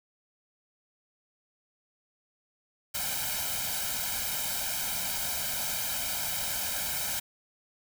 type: noise with comb filter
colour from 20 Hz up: white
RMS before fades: -32 dBFS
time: 2.94-7.2 s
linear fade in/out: 10 ms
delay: 1.3 ms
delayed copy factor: +0.9
effects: none